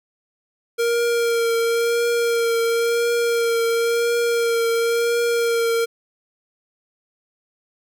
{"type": "tone with vibrato", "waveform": "square", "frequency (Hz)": 466.2, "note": "A#4", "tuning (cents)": 0, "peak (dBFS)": -18, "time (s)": [0.78, 5.86], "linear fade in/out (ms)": 20, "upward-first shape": "triangle", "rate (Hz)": 0.96, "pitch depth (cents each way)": 22, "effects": []}